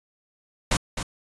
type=noise with echo; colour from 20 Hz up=pink; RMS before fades=-21 dBFS; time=0.71-0.77 s; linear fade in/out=5 ms; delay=260 ms; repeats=1; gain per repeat=-8 dB; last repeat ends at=1.03 s; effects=resampled to 22050 Hz